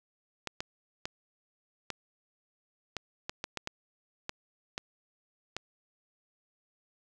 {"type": "clicks", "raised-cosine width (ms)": 0.2, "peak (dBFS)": -17, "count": 12, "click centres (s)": [0.473, 0.605, 1.055, 1.903, 2.967, 3.295, 3.441, 3.573, 3.674, 4.294, 4.779, 5.566], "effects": []}